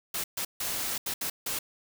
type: noise bursts at uneven times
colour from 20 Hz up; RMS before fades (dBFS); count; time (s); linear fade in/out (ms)
white; -32; 6; 0.14-0.24 / 0.37-0.45 / 0.6-0.98 / 1.06-1.14 / 1.21-1.3 / 1.46-1.59; 5
effects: none